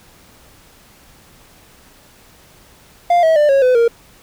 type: tone with pitch steps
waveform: triangle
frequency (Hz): 698.5 / 644.2 / 594.2 / 548 / 505.5 / 466.2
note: F5 / E5 / D5 / C#5 / B4 / A#4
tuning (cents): 0 / -40 / +20 / -20 / +40 / 0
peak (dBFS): -7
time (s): 3.1-3.88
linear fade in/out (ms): 5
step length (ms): 130
effects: pink hiss -47 dBFS RMS until 4.22 s